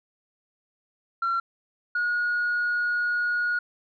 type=tone pair in turn; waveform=sine; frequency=1364 / 1445.1 Hz; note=F6 / F#6; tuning=-41 / -41 cents; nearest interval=minor second; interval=100 cents; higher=second; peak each=-21 dBFS; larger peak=neither; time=1.22-1.4 / 1.95-3.59 s; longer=second; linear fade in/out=5 ms; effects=tanh soft clip ceiling -20 dBFS